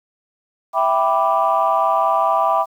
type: chord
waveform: sine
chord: E minor seventh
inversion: none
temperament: equal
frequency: 659.3 / 784 / 987.8 / 1174.7 Hz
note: E5 / G5 / B5 / D6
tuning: 0 / 0 / 0 / 0 cents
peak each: -19 dBFS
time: 0.73-2.66 s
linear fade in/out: 50 ms
effects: tanh soft clip ceiling -5 dBFS + 8-bit